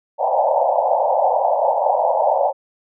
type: band-pass noise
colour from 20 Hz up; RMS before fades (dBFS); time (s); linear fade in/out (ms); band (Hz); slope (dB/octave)
pink; -17; 0.18-2.53; 50; 530 to 920; 96
effects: none